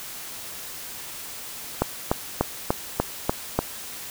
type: click train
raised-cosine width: 1 ms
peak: -5 dBFS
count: 7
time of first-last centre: 1.82-3.59 s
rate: 3.39 Hz
effects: white hiss -37 dBFS RMS until 4.1 s